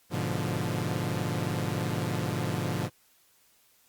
sawtooth chord, G# diminished seventh, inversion none, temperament equal, 103.83 / 123.47 / 146.83 / 174.61 Hz, G#2 / B2 / D3 / F3, 0 / 0 / 0 / 0 cents, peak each -30 dBFS, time 0.1-2.9 s, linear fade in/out 50 ms, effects white hiss -64 dBFS RMS until 3.88 s + Opus 48 kbps

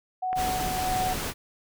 sine tone with tremolo, 742 Hz, F#5, 5 cents sharp, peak -24 dBFS, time 0.22-1.14 s, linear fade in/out 10 ms, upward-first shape triangle, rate 1.6 Hz, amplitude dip 50%
click, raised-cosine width 0.5 ms, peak -20 dBFS, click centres 0.33 s
pink noise, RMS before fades -31 dBFS, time 0.35-1.34 s, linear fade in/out 50 ms
effects none

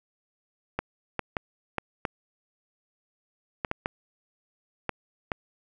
clicks, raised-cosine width 0.5 ms, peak -12 dBFS, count 10, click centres 0.79 / 1.193 / 1.368 / 1.783 / 2.052 / 3.648 / 3.714 / 3.859 / 4.893 / 5.318 s, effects none

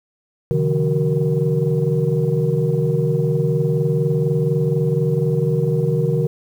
sine tone cluster, 133.8 / 153.5 / 177.7 / 374.9 / 467 Hz, C3 / D#3 / F3 / F#4 / A#4, +39 / -23 / +30 / +23 / +3 cents, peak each -21 / -18 / -27 / -24 / -21 dBFS, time 0.51-6.27 s, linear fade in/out 0 ms, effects tanh soft clip ceiling -7 dBFS + 8-bit

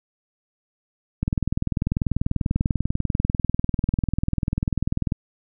click train, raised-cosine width 5 ms, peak -9 dBFS, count 80, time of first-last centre 1.23-5.122 s, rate 20.3 Hz, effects none

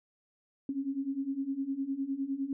sine beating tone pair, 267 / 276.8 Hz, C4 / C#4, +35 / -2 cents, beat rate 9.8 Hz, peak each -36 / -33 dBFS, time 0.69-2.53 s, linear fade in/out 2 ms, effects none

